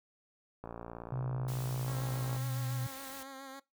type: click train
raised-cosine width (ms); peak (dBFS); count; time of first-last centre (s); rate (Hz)
1; -29; 101; 0.64-2.364; 58
type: tone with pitch glide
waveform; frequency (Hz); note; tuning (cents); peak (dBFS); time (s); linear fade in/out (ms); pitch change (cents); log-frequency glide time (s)
sine; 128.9 to 123.72; C3 to B2; -26 to +3; -33; 1.12-2.87; 5; -71; 1.95-2.66
type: noise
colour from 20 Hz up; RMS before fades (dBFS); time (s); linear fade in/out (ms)
white; -48; 1.48-3.23; 2
type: tone with vibrato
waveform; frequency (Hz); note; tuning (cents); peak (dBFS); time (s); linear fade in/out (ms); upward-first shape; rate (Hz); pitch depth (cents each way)
10% pulse; 269.5; C#4; -49; -37; 1.87-3.6; 10; sine; 7.2; 35
effects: noise-tail reverb RT60 0.2 s tail -21 dB re dry